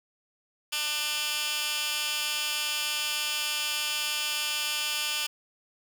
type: tone with high-pass filter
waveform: 15% pulse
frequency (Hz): 298.9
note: D4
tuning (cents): +31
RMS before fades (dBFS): -30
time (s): 0.72-5.27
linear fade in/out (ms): 10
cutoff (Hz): 2700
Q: 1.3
effects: none